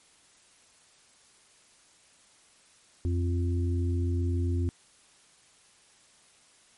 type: harmonic tone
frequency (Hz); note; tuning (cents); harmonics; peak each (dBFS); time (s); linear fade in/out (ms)
87.31; F2; 0; 1 / 3 / 4; -25 / -35 / -37; 3.05-4.69; 0
effects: white hiss -60 dBFS RMS until 6.77 s + MP3 48 kbps